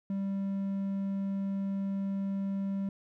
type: tone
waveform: triangle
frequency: 196 Hz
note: G3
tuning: in tune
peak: -28 dBFS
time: 0.1-2.89 s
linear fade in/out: 2 ms
effects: none